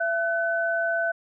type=tone pair together; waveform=sine; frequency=671.7 / 1508 Hz; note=E5 / F#6; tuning=+32 / +32 cents; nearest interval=octave + major second; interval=1400 cents; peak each=-25 dBFS; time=0-1.12 s; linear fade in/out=10 ms; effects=none